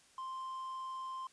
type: tone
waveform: triangle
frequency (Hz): 1046.5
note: C6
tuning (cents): 0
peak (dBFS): -38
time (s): 0.18-1.27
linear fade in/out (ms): 2
effects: white hiss -65 dBFS RMS until 1.32 s + resampled to 22050 Hz